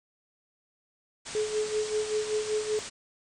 white low-pass noise, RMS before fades -40 dBFS, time 1.25-2.9 s, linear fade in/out 20 ms, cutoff 8900 Hz, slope 96 dB/octave
sine tone with tremolo, 427.5 Hz, A4, 50 cents flat, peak -24 dBFS, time 1.35-2.79 s, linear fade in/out 0 ms, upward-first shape sine, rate 5.2 Hz, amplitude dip 70%
effects none

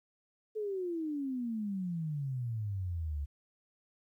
sine exponential sweep, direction down, 440 to 69.3 Hz, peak -33 dBFS, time 0.55-3.26 s, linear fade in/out 20 ms, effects 12-bit

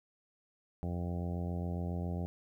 harmonic tone, 87.31 Hz, F2, in tune, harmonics 1 / 2 / 3 / 4 / 5 / 6 / 7 / 8 / 9, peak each -36 / -38 / -46 / -48 / -49 / -52 / -50 / -52 / -52 dBFS, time 0.83-2.26 s, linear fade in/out 0 ms, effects 12-bit

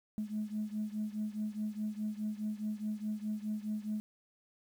sine beating tone pair, 211.3 / 216.1 Hz, G#3 / A3, +30 / -31 cents, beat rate 4.8 Hz, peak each -36 / -38 dBFS, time 0.18-4 s, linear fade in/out 0 ms, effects tanh soft clip ceiling -28 dBFS + 10-bit

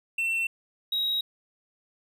triangle tone pair in turn, 2697 / 3814 Hz, E7 / A#7, +39 / +39 cents, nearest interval tritone, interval 600 cents, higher second, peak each -23 dBFS, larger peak neither, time 0.18-0.47 / 0.92-1.21 s, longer neither, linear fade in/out 5 ms, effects none

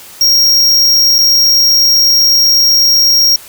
square tone with dropouts, 5588 Hz, F8, in tune, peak -6 dBFS, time 0.21-3.36 s, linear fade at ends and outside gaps 2 ms, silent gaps 1.183-1.187 s, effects white hiss -34 dBFS RMS until 3.48 s

